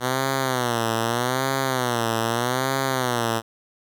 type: tone with vibrato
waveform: 5% pulse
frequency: 123.6 Hz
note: B2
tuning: 2 cents sharp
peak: -10 dBFS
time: 0-3.42 s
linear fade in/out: 50 ms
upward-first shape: sine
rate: 0.81 Hz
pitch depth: 150 cents each way
effects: none